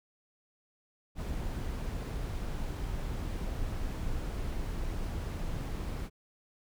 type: noise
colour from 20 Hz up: brown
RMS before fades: -35 dBFS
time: 1.15-6.1 s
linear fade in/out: 50 ms
effects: none

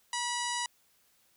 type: harmonic tone with a mistuned harmonic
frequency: 974 Hz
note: B5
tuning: 24 cents flat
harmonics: 1 / 2 / 3 / 4 / 5 / 6 / 7 / 8 / 9 / 10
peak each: -35 / -38 / -40 / -41 / -42 / -43 / -43 / -44 / -45 / -45 dBFS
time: 0.13-0.66 s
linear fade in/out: 2 ms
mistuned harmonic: 1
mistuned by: -25 cents
effects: white hiss -68 dBFS RMS until 1.36 s

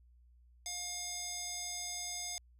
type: tone with band-pass filter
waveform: square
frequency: 713 Hz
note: F5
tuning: 36 cents sharp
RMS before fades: -41 dBFS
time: 0.66-2.38 s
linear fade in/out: 0 ms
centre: 6500 Hz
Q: 2.4
effects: added 60 Hz sine -60 dBFS peak until 2.59 s

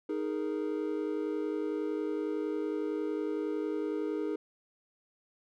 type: chord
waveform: triangle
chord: D# suspended fourth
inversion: none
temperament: equal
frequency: 311.1 / 415.3 / 466.2 Hz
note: D#4 / G#4 / A#4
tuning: 0 / 0 / 0 cents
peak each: -32 / -33 / -36 dBFS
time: 0.09-4.36 s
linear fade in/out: 5 ms
effects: none

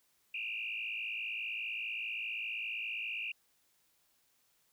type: tone with frequency modulation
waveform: sine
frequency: 2600 Hz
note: E7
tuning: 24 cents flat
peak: -36 dBFS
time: 0.34-3.32 s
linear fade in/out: 5 ms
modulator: 55.1 Hz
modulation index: 3.9
effects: white hiss -73 dBFS RMS until 4.72 s

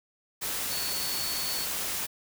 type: tone in noise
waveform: sine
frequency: 4435 Hz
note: C#8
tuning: in tune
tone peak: -34 dBFS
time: 0.7-1.66 s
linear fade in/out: 20 ms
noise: white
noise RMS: -32 dBFS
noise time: 0.41-2.07 s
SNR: -5 dB
effects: none

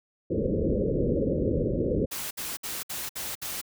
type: low-pass noise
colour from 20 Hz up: white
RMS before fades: -26 dBFS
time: 0.3-2.06 s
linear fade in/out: 10 ms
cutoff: 550 Hz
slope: 96 dB/octave
type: noise bursts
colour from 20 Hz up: white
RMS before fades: -34 dBFS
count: 6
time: 2.11-3.615 s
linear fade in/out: 10 ms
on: 200 ms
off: 61 ms
effects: none

